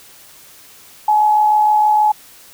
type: tone with amplitude modulation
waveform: sine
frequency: 849 Hz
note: G#5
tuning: 38 cents sharp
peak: -8 dBFS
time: 1.08-2.12 s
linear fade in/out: 5 ms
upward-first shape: sine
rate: 66.4 Hz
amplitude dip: 35%
effects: white hiss -43 dBFS RMS until 2.53 s